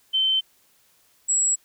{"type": "tone pair in turn", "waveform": "sine", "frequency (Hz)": [3088, 7736], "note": ["G7", "B8"], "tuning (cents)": [-27, -37], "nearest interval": "octave + major third", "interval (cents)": 1590, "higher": "second", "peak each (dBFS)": -18, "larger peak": "neither", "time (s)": [[0.13, 0.41], [1.28, 1.56]], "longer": "neither", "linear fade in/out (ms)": 20, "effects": ["white hiss -61 dBFS RMS until 1.64 s"]}